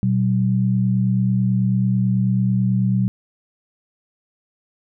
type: tone pair together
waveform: sine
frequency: 120.85 / 190 Hz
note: B2 / F#3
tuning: -37 / +46 cents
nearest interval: minor sixth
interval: 783 cents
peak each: -18 dBFS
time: 0.03-3.08 s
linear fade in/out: 0 ms
effects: none